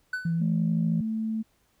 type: tone with exponential decay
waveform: triangle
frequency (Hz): 1500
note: F#6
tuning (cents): +23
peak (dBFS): -23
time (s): 0.13-0.42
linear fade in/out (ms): 5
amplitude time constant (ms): 61
type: tone with vibrato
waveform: sine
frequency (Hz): 166.6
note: E3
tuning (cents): +19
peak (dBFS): -23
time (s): 0.25-1.01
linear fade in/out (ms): 5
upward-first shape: square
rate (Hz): 9.2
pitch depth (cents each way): 8
type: tone with pitch glide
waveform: sine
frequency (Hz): 216.9 to 220.6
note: A3 to A3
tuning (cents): -25 to +5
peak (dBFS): -26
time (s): 0.4-1.43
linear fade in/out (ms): 20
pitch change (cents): +30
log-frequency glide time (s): 0.56-0.82
effects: tanh soft clip ceiling -15 dBFS + pink hiss -68 dBFS RMS until 1.8 s